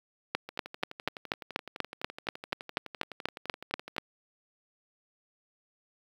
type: two click trains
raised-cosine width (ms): 0.3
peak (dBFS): -11 / -24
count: 16 / 42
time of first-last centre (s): 0.35-3.982 / 0.49-3.965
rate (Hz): 4.13 / 11.8
effects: high-pass 150 Hz 12 dB/octave + 8-bit